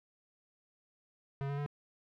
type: tone with pitch steps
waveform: square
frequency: 138.59 / 141.67 / 144.81 Hz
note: C#3 / C#3 / D3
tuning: 0 / +38 / -24 cents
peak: -35 dBFS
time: 1.41-1.662 s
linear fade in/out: 0 ms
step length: 84 ms
effects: low-pass 2000 Hz 12 dB/octave + 12-bit